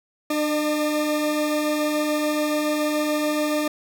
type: tone pair together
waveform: 40% pulse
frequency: 299.5 / 606 Hz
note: D4 / D#5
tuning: +34 / -46 cents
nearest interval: octave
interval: 1220 cents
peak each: -22 / -24 dBFS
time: 0.3-3.68 s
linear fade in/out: 5 ms
effects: none